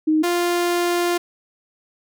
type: tone pair in turn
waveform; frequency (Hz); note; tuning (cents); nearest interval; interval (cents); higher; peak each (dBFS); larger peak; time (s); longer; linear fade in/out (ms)
sine / sawtooth; 311.1 / 349.2; D#4 / F4; 0 / 0; major second; 200; second; -14; neither; 0.07-0.23 / 0.23-1.18; second; 10
effects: none